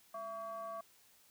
triangle ring-modulated tone, 233.1 Hz, A#3, in tune, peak -36 dBFS, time 0.14-0.81 s, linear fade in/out 5 ms, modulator 901 Hz, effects white hiss -66 dBFS RMS until 1.3 s

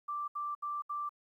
sine tone bursts, 1174.7 Hz, D6, in tune, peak -34 dBFS, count 4, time 0.08-1.093 s, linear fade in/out 10 ms, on 200 ms, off 71 ms, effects 12-bit

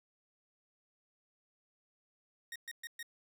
sawtooth tone bursts, 1864.7 Hz, A#6, in tune, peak -38 dBFS, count 4, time 2.52-3.028 s, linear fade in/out 2 ms, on 37 ms, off 120 ms, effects none

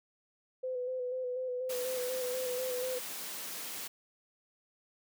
sine tone with vibrato, 505 Hz, B4, 39 cents sharp, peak -33 dBFS, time 0.63-2.99 s, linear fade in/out 10 ms, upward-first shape square, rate 4.1 Hz, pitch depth 27 cents each way
white high-pass noise, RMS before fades -41 dBFS, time 1.69-3.88 s, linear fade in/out 10 ms, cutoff 160 Hz, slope 24 dB/octave
effects none

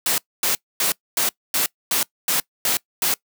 white noise bursts, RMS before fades -20 dBFS, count 9, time 0.06-3.14 s, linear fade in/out 2 ms, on 120 ms, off 250 ms, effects noise-tail reverb RT60 0.1 s tail -23 dB re dry + high-pass 150 Hz 12 dB/octave

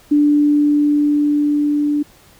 sine tone with level ramp, 293.7 Hz, D4, in tune, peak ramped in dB -9 to -14 dBFS, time 0.11-2.03 s, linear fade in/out 10 ms, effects pink hiss -48 dBFS RMS until 2.39 s

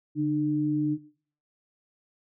sine tone pair together, 144.92 / 301.8 Hz, D3 / D4, -23 / +47 cents, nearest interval octave + minor second, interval 1270 cents, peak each -29 / -24 dBFS, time 0.15-0.98 s, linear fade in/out 50 ms, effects noise-tail reverb RT60 0.5 s tail -19 dB re dry

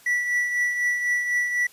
triangle tone with tremolo, 1955 Hz, B6, 18 cents flat, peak -17 dBFS, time 0.06-1.67 s, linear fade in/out 5 ms, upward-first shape triangle, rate 4 Hz, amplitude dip 55%, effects white hiss -52 dBFS RMS until 1.72 s + resampled to 32000 Hz

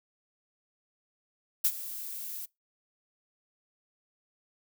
violet noise with ADSR envelope, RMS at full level -23 dBFS, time 1.64-2.46 s, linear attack 9 ms, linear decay 60 ms, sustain -16 dB, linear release 13 ms, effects noise-tail reverb RT60 0.2 s tail -24 dB re dry

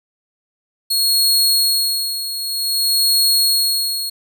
sawtooth tone with tremolo, 4312 Hz, C#8, 49 cents flat, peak -9 dBFS, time 0.9-4.1 s, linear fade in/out 10 ms, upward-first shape sine, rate 0.53 Hz, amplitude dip 70%, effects none

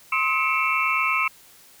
sine tone cluster, 1055 / 1283 / 2191 / 2339 / 2677 Hz, C6 / E6 / C#7 / D7 / E7, +14 / -47 / -21 / -8 / +26 cents, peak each -26 dBFS, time 0.12-1.28 s, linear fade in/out 5 ms, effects white hiss -51 dBFS RMS until 1.8 s

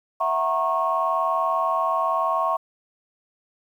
sine chord, F# dominant seventh, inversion third, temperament equal with one note detuned, 659.3 / 740 / 932.3 / 1092.2 Hz, E5 / F#5 / A#5 / C#6, 0 / 0 / 0 / -26 cents, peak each -25 / -28 / -28 / -22 dBFS, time 0.2-2.57 s, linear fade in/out 10 ms, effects tanh soft clip ceiling -10 dBFS + 9-bit

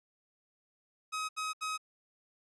sawtooth tone bursts, 1268 Hz, D#6, 32 cents sharp, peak -30 dBFS, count 3, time 1.12-1.778 s, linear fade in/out 20 ms, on 170 ms, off 74 ms, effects resampled to 24000 Hz

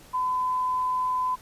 sine tone, 1012 Hz, B5, 42 cents sharp, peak -23 dBFS, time 0.13-1.36 s, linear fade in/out 20 ms, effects pink hiss -51 dBFS RMS until 1.41 s + resampled to 32000 Hz

